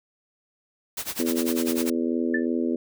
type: noise with tremolo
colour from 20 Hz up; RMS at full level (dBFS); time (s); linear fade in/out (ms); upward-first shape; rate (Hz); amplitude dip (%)
white; -29; 0.97-1.9; 5; sine; 10; 90
type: harmonic tone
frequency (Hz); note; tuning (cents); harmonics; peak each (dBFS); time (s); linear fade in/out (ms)
82.9; E2; +10; 3 / 4 / 5 / 6 / 7; -25 / -27 / -31 / -35 / -38; 1.19-2.76; 5
type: tone with exponential decay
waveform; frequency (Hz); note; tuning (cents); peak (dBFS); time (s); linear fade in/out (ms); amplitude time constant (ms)
sine; 1760; A6; 0; -20; 2.34-2.46; 5; 25
effects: none